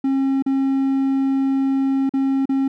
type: tone with dropouts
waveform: triangle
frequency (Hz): 270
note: C#4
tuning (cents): -45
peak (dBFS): -14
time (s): 0.04-2.68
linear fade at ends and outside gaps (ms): 5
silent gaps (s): 0.424-0.462 / 2.094-2.137 / 2.456-2.492
effects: none